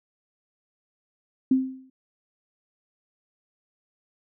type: tone with exponential decay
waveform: sine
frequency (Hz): 261.6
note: C4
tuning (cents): 0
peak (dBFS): -14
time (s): 1.51-1.9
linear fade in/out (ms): 5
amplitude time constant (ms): 83
effects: none